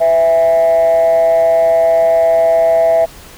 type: tone with frequency modulation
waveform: sine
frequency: 659.3 Hz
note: E5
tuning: in tune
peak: -6 dBFS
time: 0-3.06 s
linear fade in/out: 20 ms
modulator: 158 Hz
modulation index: 0.42
effects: tanh soft clip ceiling -5 dBFS + pink hiss -37 dBFS RMS until 3.37 s